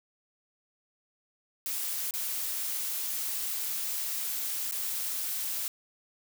blue noise with dropouts, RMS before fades -33 dBFS, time 1.66-5.68 s, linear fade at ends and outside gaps 1 ms, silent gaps 2.109-2.138 / 4.712-4.722 s, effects none

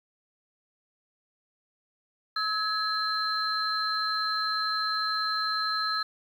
sine tone cluster, 1291 / 1674 / 4120 Hz, E6 / G#6 / C8, -37 / +13 / -28 cents, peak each -29 / -33 / -30 dBFS, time 2.36-6.03 s, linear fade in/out 5 ms, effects 9-bit

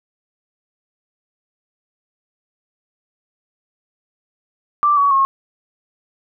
sine tone with pitch steps, 1174.7 / 1128.8 / 1084.7 Hz, D6 / C#6 / C#6, 0 / +31 / -38 cents, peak -11 dBFS, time 4.83-5.25 s, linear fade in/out 0 ms, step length 140 ms, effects none

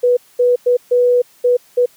sine tone bursts at uneven times, 491 Hz, B4, 10 cents flat, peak -9 dBFS, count 6, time 0.03-0.17 / 0.39-0.56 / 0.66-0.77 / 0.91-1.22 / 1.44-1.57 / 1.77-1.86 s, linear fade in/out 10 ms, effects white hiss -50 dBFS RMS until 1.96 s + high-pass 100 Hz 12 dB/octave

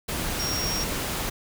sine tone in noise, 5588 Hz, F8, in tune, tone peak -28 dBFS, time 0.39-0.84 s, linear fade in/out 10 ms, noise pink, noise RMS -29 dBFS, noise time 0.08-1.3 s, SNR -2 dB, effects none

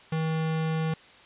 square tone, 159.7 Hz, D#3, 45 cents sharp, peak -26 dBFS, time 0.12-0.94 s, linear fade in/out 5 ms, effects white hiss -52 dBFS RMS until 1.25 s + resampled to 8000 Hz

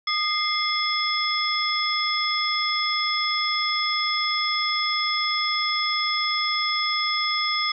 sine tone cluster, 1226 / 2097 / 3387 / 5200 Hz, D#6 / C7 / G#7 / E8, -26 / +3 / +33 / -24 cents, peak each -27 dBFS, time 0.07-7.72 s, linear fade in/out 5 ms, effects none

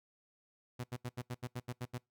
sawtooth tone bursts, 123.47 Hz, B2, in tune, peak -34 dBFS, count 10, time 0.79-1.982 s, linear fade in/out 10 ms, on 49 ms, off 78 ms, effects noise-tail reverb RT60 0.2 s tail -24 dB re dry

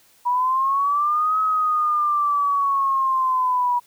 sine linear two-way sweep, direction up then down, 967 to 1280 to 967 Hz, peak -17 dBFS, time 0.25-3.8 s, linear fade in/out 20 ms, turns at 1.4 s, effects white hiss -56 dBFS RMS until 3.86 s

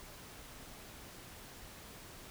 silence, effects pink hiss -52 dBFS RMS until 2.3 s

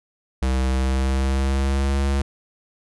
square tone with pitch glide, 65 to 68.87 Hz, C2 to C#2, -11 to -11 cents, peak -19 dBFS, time 0.42-2.22 s, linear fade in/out 5 ms, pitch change +100 cents, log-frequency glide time 0.66-2.01 s, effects resampled to 24000 Hz

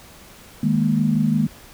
sine chord, D# suspended fourth, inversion none, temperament just, 155.56 / 207.4 / 233.3 Hz, D#3 / G#3 / A#3, 0 / -2 / +2 cents, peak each -21 / -20 / -20 dBFS, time 0.63-1.47 s, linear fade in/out 5 ms, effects pink hiss -45 dBFS RMS until 1.73 s

